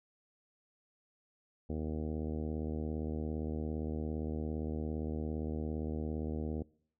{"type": "harmonic tone", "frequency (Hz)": 77.5, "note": "D#2", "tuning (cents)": -6, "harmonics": [1, 2, 3, 4, 5, 6, 7, 8, 9, 10], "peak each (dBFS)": [-38, -43, -40, -44, -46, -46, -51, -56, -56, -60], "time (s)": [1.69, 6.63], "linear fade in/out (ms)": 10, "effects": ["noise-tail reverb RT60 0.6 s tail -24 dB re dry"]}